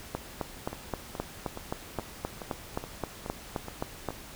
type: two click trains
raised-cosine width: 1 ms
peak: -16 / -23 dBFS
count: 16 / 9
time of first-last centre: 0.15-4.087 / 0.73-4.106 s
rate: 3.81 / 2.37 Hz
effects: pink hiss -46 dBFS RMS until 4.35 s